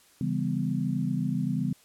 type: chord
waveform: sine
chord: C# half-diminished seventh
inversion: none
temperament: just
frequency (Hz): 138.59 / 166.31 / 199.57 / 249.5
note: C#3 / E3 / G3 / B3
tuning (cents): 0 / +16 / +31 / +18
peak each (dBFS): -31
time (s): 0.21-1.73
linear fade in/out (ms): 2
effects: white hiss -59 dBFS RMS until 1.84 s + low-pass 12000 Hz 12 dB/octave